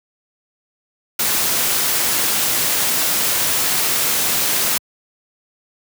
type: noise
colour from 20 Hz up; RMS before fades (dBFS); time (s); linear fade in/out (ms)
white; -18; 1.19-4.78; 5
effects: high-pass 100 Hz 12 dB/octave